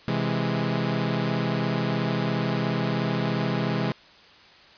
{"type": "chord", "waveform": "sawtooth", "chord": "C augmented", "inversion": "none", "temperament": "equal", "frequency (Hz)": [130.81, 164.81, 207.7], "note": ["C3", "E3", "G#3"], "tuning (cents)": [0, 0, 0], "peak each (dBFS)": -24, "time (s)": [0.08, 3.92], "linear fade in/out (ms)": 0, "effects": ["white hiss -51 dBFS RMS until 4.77 s", "resampled to 11025 Hz"]}